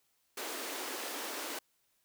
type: high-pass noise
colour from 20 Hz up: pink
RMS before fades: -40 dBFS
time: 0.37-1.59 s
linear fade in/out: 5 ms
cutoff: 270 Hz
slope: 48 dB/octave
effects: white hiss -75 dBFS RMS until 2.04 s